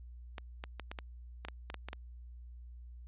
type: clicks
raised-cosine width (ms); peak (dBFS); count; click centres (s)
0.3; -25; 11; 0.382 / 0.639 / 0.797 / 0.915 / 0.988 / 1.45 / 1.485 / 1.701 / 1.743 / 1.886 / 1.931
effects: added 60 Hz sine -47 dBFS peak until 3.07 s + resampled to 8000 Hz